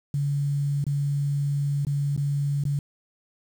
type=tone with dropouts; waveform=sine; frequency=142.5 Hz; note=C#3; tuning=48 cents sharp; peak=-22 dBFS; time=0.14-2.79 s; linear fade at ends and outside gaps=2 ms; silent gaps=0.841-0.866 / 1.85-1.868 / 2.164-2.176 / 2.638-2.652 s; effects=8-bit